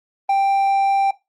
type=tone with hard clipping; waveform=sine; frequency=787 Hz; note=G5; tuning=7 cents sharp; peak=-15 dBFS; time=0.29-1.11 s; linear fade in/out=5 ms; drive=3 dB; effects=noise-tail reverb RT60 0.2 s tail -17 dB re dry + Opus 32 kbps